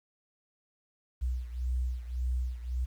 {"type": "beating tone pair", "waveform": "sine", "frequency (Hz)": [61.74, 63.54], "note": ["B1", "B1"], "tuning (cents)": [0, 50], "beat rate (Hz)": 1.8, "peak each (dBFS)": [-31, -35], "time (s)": [1.21, 2.86], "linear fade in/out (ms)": 20, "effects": ["10-bit"]}